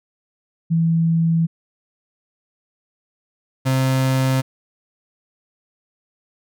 sine / 35% pulse tone pair in turn, 164.81 / 131.68 Hz, E3 / C3, 0 / +11 cents, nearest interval major third, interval 389 cents, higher first, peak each -14 dBFS, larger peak neither, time 0.7-1.47 / 3.65-4.42 s, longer neither, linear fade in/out 20 ms, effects none

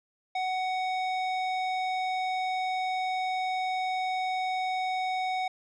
square tone with low-pass filter, 745 Hz, F#5, 12 cents sharp, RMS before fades -30 dBFS, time 0.35-5.48 s, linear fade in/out 5 ms, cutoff 3600 Hz, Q 1.1, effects none

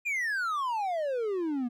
triangle exponential sweep, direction down, 2473 to 233.1 Hz, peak -26 dBFS, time 0.05-1.69 s, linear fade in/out 20 ms, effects none

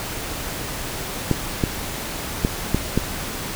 clicks, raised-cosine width 3 ms, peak -4 dBFS, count 5, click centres 1.313 / 1.638 / 2.449 / 2.746 / 2.976 s, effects pink hiss -29 dBFS RMS until 3.55 s

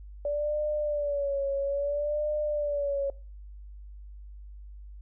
sine tone with vibrato, 577 Hz, D5, 31 cents flat, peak -26 dBFS, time 0.25-3.1 s, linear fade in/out 2 ms, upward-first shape sine, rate 0.6 Hz, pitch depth 72 cents each way, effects noise-tail reverb RT60 0.4 s tail -22 dB re dry + added 50 Hz sine -42 dBFS peak until 5.01 s

